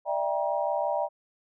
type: chord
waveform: sine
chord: E half-diminished seventh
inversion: third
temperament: just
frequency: 593.3 / 659.3 / 791.1 / 949.3 Hz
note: D5 / E5 / G5 / Bb5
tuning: +18 / 0 / +16 / +31 cents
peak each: -29 / -31 / -31 / -32 dBFS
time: 0.05-1.09 s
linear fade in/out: 50 ms
effects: none